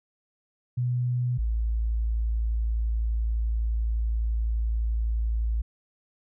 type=tone pair in turn; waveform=sine; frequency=123.47 / 55.86 Hz; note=B2 / A1; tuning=0 / +27 cents; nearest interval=octave + major second; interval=1373 cents; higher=first; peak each=-23 dBFS; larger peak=neither; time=0.77-1.38 / 1.38-5.62 s; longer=second; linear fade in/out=10 ms; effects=none